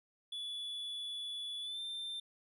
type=tone with pitch glide; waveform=triangle; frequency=3432 to 3576 Hz; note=A7 to A7; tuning=-44 to +27 cents; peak=-38 dBFS; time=0.32-2.2 s; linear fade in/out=5 ms; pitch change=+71 cents; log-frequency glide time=1.61-1.8 s; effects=none